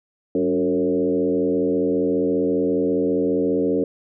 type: tone with frequency modulation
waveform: sine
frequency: 370 Hz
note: F#4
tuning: in tune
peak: -17 dBFS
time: 0.35-3.84 s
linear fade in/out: 2 ms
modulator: 85.2 Hz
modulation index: 1.7
effects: none